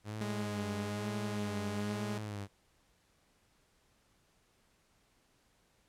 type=tone with vibrato; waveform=sawtooth; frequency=103.83 Hz; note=G#2; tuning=in tune; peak=-35 dBFS; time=0.04-2.48 s; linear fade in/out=50 ms; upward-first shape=sine; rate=1.1 Hz; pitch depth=97 cents each way
type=tone; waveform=sawtooth; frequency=207.2 Hz; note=G#3; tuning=4 cents flat; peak=-33 dBFS; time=0.21-2.18 s; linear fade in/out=0 ms
effects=pink hiss -71 dBFS RMS until 5.88 s + low-pass 11000 Hz 12 dB/octave